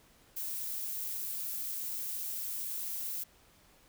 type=noise with amplitude modulation; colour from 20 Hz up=violet; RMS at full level=-36 dBFS; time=0.36-3.24 s; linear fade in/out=10 ms; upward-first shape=sine; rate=199 Hz; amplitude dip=35%; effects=pink hiss -63 dBFS RMS until 3.88 s